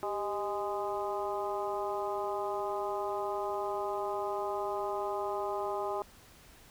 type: harmonic tone with a mistuned harmonic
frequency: 206.4 Hz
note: G#3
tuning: 10 cents flat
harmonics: 2 / 3 / 4 / 5 / 6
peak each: -36 / -38 / -37 / -40 / -42 dBFS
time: 0.03-6.02 s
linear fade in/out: 0 ms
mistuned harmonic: 2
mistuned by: -73 cents
effects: pink hiss -57 dBFS RMS until 6.7 s